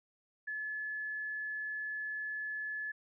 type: tone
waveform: sine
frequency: 1718 Hz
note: A6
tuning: 42 cents flat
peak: -36 dBFS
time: 0.47-2.92 s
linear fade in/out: 10 ms
effects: none